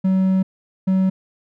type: tone pair in turn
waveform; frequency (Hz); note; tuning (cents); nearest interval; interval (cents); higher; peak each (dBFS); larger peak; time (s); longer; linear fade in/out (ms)
triangle; 189 / 189; F#3 / F#3; +37 / +37; unison; 0; neither; -12; neither; 0.04-0.43 / 0.87-1.1; first; 10
effects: none